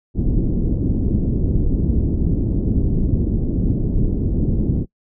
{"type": "low-pass noise", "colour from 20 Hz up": "pink", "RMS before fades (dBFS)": -18, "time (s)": [0.14, 4.86], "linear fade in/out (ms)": 50, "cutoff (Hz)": 330, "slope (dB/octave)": 24, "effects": ["noise-tail reverb RT60 0.1 s tail -22 dB re dry"]}